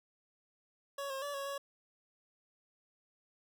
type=tone with pitch steps; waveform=25% pulse; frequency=559 / 537 / 574 / 554 / 559 Hz; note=C#5 / C5 / D5 / C#5 / C#5; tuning=+14 / +45 / -40 / -1 / +14 cents; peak=-34 dBFS; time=0.98-1.58 s; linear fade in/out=5 ms; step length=120 ms; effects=none